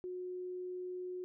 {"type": "tone", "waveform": "sine", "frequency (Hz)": 363.6, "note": "F#4", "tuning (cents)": -30, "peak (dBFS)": -39, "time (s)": [0.04, 1.24], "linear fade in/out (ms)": 0, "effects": []}